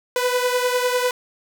sawtooth beating tone pair, 494.2 / 504.2 Hz, B4 / B4, +1 / +36 cents, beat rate 10 Hz, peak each -16 / -20 dBFS, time 0.16-1.11 s, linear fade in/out 2 ms, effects none

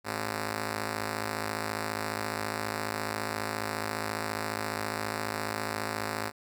5% pulse ring-modulated tone, 159.6 Hz, D#3, 44 cents sharp, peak -17 dBFS, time 0.04-6.32 s, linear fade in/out 50 ms, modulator 52.5 Hz, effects none

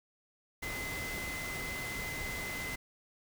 sine tone in noise, 2044 Hz, C7, 41 cents flat, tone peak -39 dBFS, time 0.62-2.76 s, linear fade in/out 10 ms, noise pink, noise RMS -41 dBFS, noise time 0.62-2.76 s, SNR -1 dB, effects none

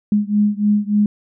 sine beating tone pair, 206.4 / 209.8 Hz, G#3 / G#3, -10 / +18 cents, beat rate 3.4 Hz, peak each -16 / -17 dBFS, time 0.12-1.06 s, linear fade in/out 2 ms, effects none

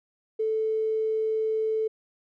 triangle tone with tanh clipping, 438.8 Hz, A4, 5 cents flat, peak -23 dBFS, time 0.39-1.88 s, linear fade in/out 10 ms, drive 3 dB, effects none

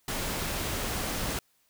pink noise, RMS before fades -32 dBFS, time 0.08-1.39 s, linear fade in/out 2 ms, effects white hiss -69 dBFS RMS until 1.69 s

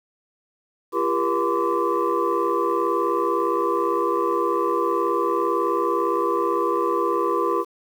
sine tone cluster, 341.9 / 401.5 / 479.6 / 1023 / 1158 Hz, F4 / G4 / A#4 / C6 / D6, -37 / +41 / +49 / -39 / -25 cents, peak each -25 dBFS, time 0.92-7.65 s, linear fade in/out 50 ms, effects tanh soft clip ceiling -10 dBFS + 8-bit

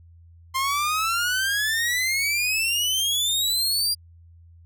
sawtooth exponential sweep, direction up, 1046.5 to 4830 Hz, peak -18 dBFS, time 0.54-3.95 s, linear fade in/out 20 ms, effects added 84 Hz sine -47 dBFS peak until 4.65 s

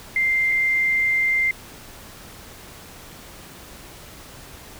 sine tone pair in turn, 2093 / 2093 Hz, C7 / C7, 0 / 0 cents, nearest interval unison, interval 0 cents, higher neither, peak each -17 dBFS, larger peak neither, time 0.16-0.52 / 0.52-1.51 s, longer second, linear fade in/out 2 ms, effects pink hiss -42 dBFS RMS until 4.79 s

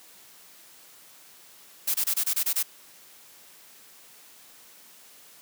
blue noise bursts, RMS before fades -25 dBFS, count 8, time 1.87-2.63 s, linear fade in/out 10 ms, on 74 ms, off 24 ms, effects white hiss -52 dBFS RMS until 5.41 s + high-pass 150 Hz 12 dB/octave

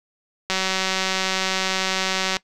click train, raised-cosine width 0.2 ms, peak -5 dBFS, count 354, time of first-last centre 0.5-2.368 s, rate 189 Hz, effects noise-tail reverb RT60 0.1 s tail -20 dB re dry

